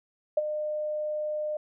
sine tone with ADSR envelope, 606 Hz, D#5, 46 cents flat, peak -18 dBFS, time 0.37-1.57 s, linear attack 6 ms, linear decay 28 ms, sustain -10 dB, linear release 4 ms, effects none

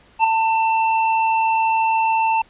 square tone with ADSR envelope, 893 Hz, A5, 25 cents sharp, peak -10 dBFS, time 0.19-2.42 s, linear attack 51 ms, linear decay 3 ms, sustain -6 dB, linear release 7 ms, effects pink hiss -52 dBFS RMS until 2.49 s + resampled to 8000 Hz

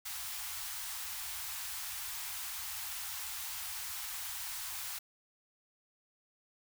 white band-stop noise, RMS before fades -41 dBFS, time 0.05-4.99 s, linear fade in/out 10 ms, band 100 to 750 Hz, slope 48 dB/octave, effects none

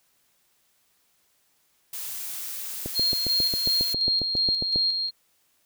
blue noise, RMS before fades -34 dBFS, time 1.93-3.94 s, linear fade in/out 5 ms
click train, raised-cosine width 2 ms, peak -18 dBFS, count 15, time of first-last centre 2.86-4.76 s, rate 7.37 Hz
sine tone with tremolo, 4231 Hz, C8, 19 cents sharp, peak -20 dBFS, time 2.94-5.11 s, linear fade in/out 50 ms, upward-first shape square, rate 2.8 Hz, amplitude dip 40%
effects white hiss -67 dBFS RMS until 5.65 s

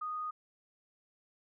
sine tone, 1239 Hz, D#6, 8 cents flat, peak -35 dBFS, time 0.01-0.31 s, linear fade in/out 10 ms, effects none

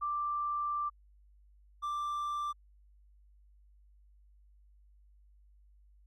sine / triangle tone pair in turn, 1178 / 1178 Hz, D6 / D6, +5 / +5 cents, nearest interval unison, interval 0 cents, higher neither, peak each -31 / -31 dBFS, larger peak neither, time 0.01-0.9 / 1.82-2.53 s, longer first, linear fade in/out 20 ms, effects added 50 Hz sine -59 dBFS peak until 6.06 s

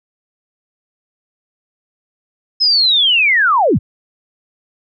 sine linear sweep, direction down, 5190 to 47.41 Hz, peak -9 dBFS, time 2.6-3.79 s, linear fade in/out 20 ms, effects none

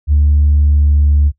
sine tone with pitch glide, 73.42 to 72.83 Hz, D2 to D2, 0 to -14 cents, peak -6 dBFS, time 0.07-1.32 s, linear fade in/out 50 ms, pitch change -14 cents, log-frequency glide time 0.47-1.18 s, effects noise-tail reverb RT60 0.1 s tail -19 dB re dry + tanh soft clip ceiling -4 dBFS

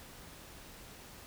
silence, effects pink hiss -52 dBFS RMS until 1.26 s

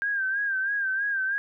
sine tone with vibrato, 1593 Hz, G6, 27 cents sharp, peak -24 dBFS, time 0.02-1.38 s, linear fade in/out 0 ms, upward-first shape sine, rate 3.1 Hz, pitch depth 70 cents each way, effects none

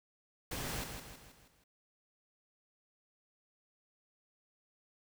pink noise with echo, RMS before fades -40 dBFS, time 0.51-0.84 s, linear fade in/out 5 ms, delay 160 ms, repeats 5, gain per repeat -6 dB, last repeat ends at 1.64 s, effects none

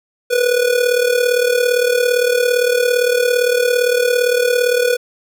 square tone with amplitude modulation, 490 Hz, B4, 14 cents flat, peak -10 dBFS, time 0.3-4.97 s, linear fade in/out 20 ms, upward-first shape sine, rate 37.6 Hz, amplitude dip 70%, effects none

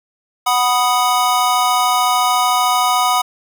square chord, B major, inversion second, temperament equal, 740 / 987.8 / 1244.5 Hz, F#5 / B5 / D#6, 0 / 0 / 0 cents, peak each -18 dBFS, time 0.46-3.22 s, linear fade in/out 10 ms, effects none

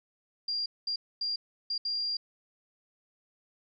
sine tone bursts at uneven times, 4781 Hz, D8, 30 cents sharp, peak -29 dBFS, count 5, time 0.48-0.66 / 0.87-0.96 / 1.21-1.36 / 1.7-1.78 / 1.85-2.17 s, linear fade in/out 5 ms, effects none

